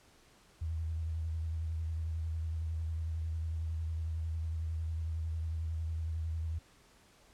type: tone with vibrato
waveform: sine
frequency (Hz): 80.7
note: E2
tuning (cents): -36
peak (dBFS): -33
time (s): 0.61-6.59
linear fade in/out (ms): 10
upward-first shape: sine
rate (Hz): 11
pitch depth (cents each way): 35
effects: pink hiss -63 dBFS RMS until 7.33 s + low-pass 10000 Hz 12 dB/octave